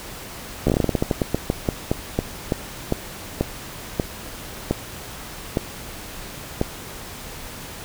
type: slowing click train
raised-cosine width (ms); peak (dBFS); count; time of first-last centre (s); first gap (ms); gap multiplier
2; -5; 25; 0.67-6.614; 13; 1.21
effects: pink hiss -36 dBFS RMS until 7.84 s